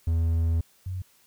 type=tone pair in turn; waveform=triangle / sine; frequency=82.41 / 92.5 Hz; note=E2 / F#2; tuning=0 / 0 cents; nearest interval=major second; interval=200 cents; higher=second; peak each=-19 / -29 dBFS; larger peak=first; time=0.07-0.61 / 0.86-1.02 s; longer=first; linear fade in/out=5 ms; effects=white hiss -61 dBFS RMS until 1.26 s